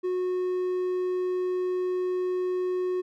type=tone; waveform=triangle; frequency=365.2 Hz; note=F#4; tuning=23 cents flat; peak=-23 dBFS; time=0.03-3.02 s; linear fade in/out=20 ms; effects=none